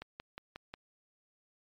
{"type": "click train", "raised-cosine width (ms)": 0.3, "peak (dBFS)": -26, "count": 5, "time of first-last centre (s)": [0.02, 0.739], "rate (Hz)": 5.56, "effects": ["MP3 64 kbps"]}